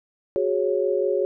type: chord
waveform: sine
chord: F# suspended second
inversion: none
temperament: equal with one note detuned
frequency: 370 / 415.3 / 551.2 Hz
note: F#4 / G#4 / C#5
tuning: 0 / 0 / -10 cents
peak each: -24 dBFS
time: 0.36-1.25 s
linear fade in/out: 0 ms
effects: none